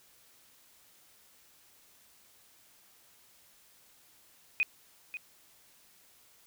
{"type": "tone with echo", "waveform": "sine", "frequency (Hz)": 2489, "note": "D#7", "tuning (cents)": 0, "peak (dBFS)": -24, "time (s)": [4.6, 4.63], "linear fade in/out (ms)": 0, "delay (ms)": 540, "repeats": 1, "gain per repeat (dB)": -12, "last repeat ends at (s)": 5.17, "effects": ["white hiss -62 dBFS RMS until 6.46 s"]}